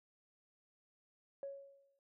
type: tone with exponential decay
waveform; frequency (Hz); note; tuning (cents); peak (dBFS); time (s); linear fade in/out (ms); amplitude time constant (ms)
sine; 554.4; C#5; 0; -38; 1.43-1.99; 1; 120
effects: noise-tail reverb RT60 0.1 s tail -17 dB re dry + tanh soft clip ceiling -35 dBFS